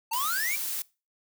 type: exponential sweep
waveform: square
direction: up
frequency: 879 to 2400 Hz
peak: -29 dBFS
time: 0.11-0.56 s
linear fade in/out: 10 ms
type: noise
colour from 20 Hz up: blue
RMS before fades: -32 dBFS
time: 0.13-0.82 s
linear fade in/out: 2 ms
effects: noise-tail reverb RT60 0.3 s tail -22 dB re dry